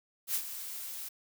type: noise with ADSR envelope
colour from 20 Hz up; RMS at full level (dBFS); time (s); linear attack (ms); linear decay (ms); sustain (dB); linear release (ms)
blue; -30; 0.27-1.09; 75; 69; -11; 11
effects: none